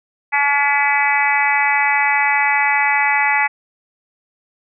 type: harmonic tone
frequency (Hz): 285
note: C#4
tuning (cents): +48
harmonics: 3 / 4 / 5 / 6 / 7 / 8 / 9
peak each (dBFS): -18 / -27 / -26 / -24 / -17 / -21 / -26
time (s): 0.32-3.48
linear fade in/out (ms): 20
effects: none